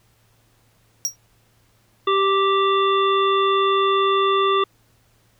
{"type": "tone with exponential decay", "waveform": "square", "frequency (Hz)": 5680, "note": "F8", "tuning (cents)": 28, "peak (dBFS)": -16, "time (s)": [1.05, 1.16], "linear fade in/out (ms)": 0, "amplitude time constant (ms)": 22}
{"type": "harmonic tone", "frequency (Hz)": 391.1, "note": "G4", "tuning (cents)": -4, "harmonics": [1, 3, 5, 7, 9], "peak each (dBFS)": [-19, -18, -33, -32, -27], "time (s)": [2.07, 4.64], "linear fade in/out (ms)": 5}
{"effects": ["added 113 Hz sine -61 dBFS peak until 5.39 s", "pink hiss -61 dBFS RMS until 5.39 s"]}